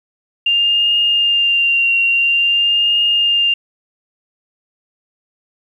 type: tone with vibrato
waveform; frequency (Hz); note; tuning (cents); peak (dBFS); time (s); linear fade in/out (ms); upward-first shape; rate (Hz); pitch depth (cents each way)
sine; 2794; F7; 0; -11; 0.46-3.54; 5; triangle; 0.49; 27
effects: 8-bit